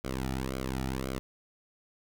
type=tone with flanger; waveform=sawtooth; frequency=65.41 Hz; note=C2; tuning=in tune; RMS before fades=-34 dBFS; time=0.04-1.19 s; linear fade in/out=0 ms; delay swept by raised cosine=1.1 to 1.92 ms; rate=1.9 Hz; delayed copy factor=-1; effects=none